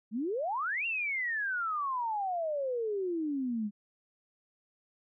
sine exponential two-way sweep, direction up then down, 200.8 to 2794 to 200.8 Hz, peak -30 dBFS, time 0.11-3.71 s, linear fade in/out 50 ms, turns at 0.86 s, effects none

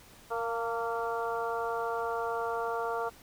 harmonic tone with a mistuned harmonic, 231.3 Hz, A#3, 13 cents flat, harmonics 2 / 3 / 4 / 5 / 6, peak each -34 / -36 / -37 / -38 / -39 dBFS, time 0.3-3.1 s, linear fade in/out 20 ms, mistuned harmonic 4, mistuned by -28 cents, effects pink hiss -55 dBFS RMS until 3.22 s

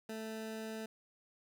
20% pulse tone, 220.4 Hz, A3, 3 cents sharp, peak -36 dBFS, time 0.09-0.86 s, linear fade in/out 5 ms, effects none

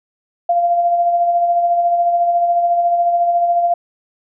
sine tone with tremolo, 693 Hz, F5, 14 cents flat, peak -10 dBFS, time 0.49-3.74 s, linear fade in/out 5 ms, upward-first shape sine, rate 14 Hz, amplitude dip 40%, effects none

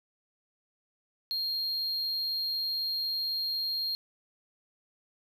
triangle tone, 4226 Hz, C8, 16 cents sharp, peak -28 dBFS, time 1.31-3.95 s, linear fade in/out 0 ms, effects none

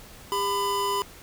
square tone pair together, 401 / 1001.2 Hz, G4 / B5, +39 / +23 cents, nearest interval octave + major third, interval 1584 cents, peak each -30 / -26 dBFS, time 0.32-1.02 s, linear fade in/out 0 ms, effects pink hiss -47 dBFS RMS until 1.22 s

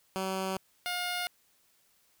10% pulse tone pair in turn, 190 / 712.8 Hz, F#3 / F5, +46 / +35 cents, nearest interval octave + major seventh, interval 2289 cents, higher second, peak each -23 dBFS, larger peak neither, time 0.16-0.57 / 0.86-1.27 s, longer neither, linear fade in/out 0 ms, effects white hiss -68 dBFS RMS until 2.2 s

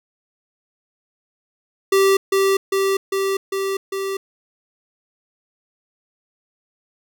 square tone with echo, 389.4 Hz, G4, 12 cents flat, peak -13 dBFS, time 1.92-2.17 s, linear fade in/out 5 ms, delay 400 ms, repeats 5, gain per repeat -2 dB, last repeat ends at 4.17 s, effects none

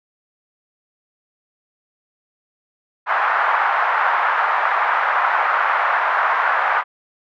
white band-pass noise, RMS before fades -18 dBFS, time 3.06-6.84 s, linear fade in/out 50 ms, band 790 to 1500 Hz, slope 24 dB/octave, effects none

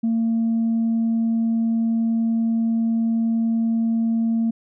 sine tone, 227.6 Hz, A#3, 41 cents flat, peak -16 dBFS, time 0.03-4.51 s, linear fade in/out 10 ms, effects tanh soft clip ceiling -15 dBFS

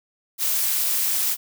blue noise with amplitude modulation, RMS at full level -20 dBFS, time 0.38-1.37 s, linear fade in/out 50 ms, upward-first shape sine, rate 255 Hz, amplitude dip 50%, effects none

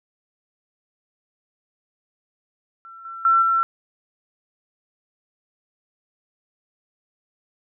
sine tone with level steps, 1348 Hz, E6, 38 cents sharp, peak -39 / -32 / -13 / -16 dBFS, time 2.85-3.63 s, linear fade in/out 0 ms, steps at 3.05 / 3.25 / 3.42 s, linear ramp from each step 2 ms, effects none

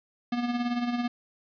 square tone with tremolo, 241.3 Hz, B3, 40 cents flat, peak -25 dBFS, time 0.32-1.08 s, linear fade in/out 5 ms, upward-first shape sine, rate 18 Hz, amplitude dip 55%, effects resampled to 11025 Hz + 9-bit

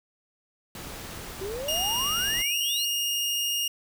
pink noise, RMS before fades -39 dBFS, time 0.75-2.42 s, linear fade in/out 2 ms
sine exponential sweep, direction up, 370 to 4435 Hz, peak -31 dBFS, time 1.41-2.85 s, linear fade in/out 2 ms
sawtooth tone, 2841 Hz, F7, 29 cents sharp, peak -22 dBFS, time 1.68-3.68 s, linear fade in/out 5 ms
effects none

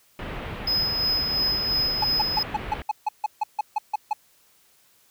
pink low-pass noise, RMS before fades -34 dBFS, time 0.19-2.82 s, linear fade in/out 2 ms, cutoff 3000 Hz, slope 24 dB/octave
triangle tone with tremolo, 5060 Hz, D#8, 28 cents sharp, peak -19 dBFS, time 0.67-2.43 s, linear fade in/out 5 ms, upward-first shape sine, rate 2.9 Hz, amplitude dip 40%
triangle tone bursts, 850 Hz, G#5, 40 cents sharp, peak -18 dBFS, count 13, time 2.02-4.132 s, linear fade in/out 5 ms, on 24 ms, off 150 ms
effects white hiss -60 dBFS RMS until 5.1 s

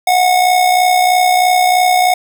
square tone with amplitude modulation, 730 Hz, F#5, 24 cents flat, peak -7 dBFS, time 0.07-2.14 s, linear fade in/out 5 ms, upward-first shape sine, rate 63.1 Hz, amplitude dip 50%, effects 7-bit

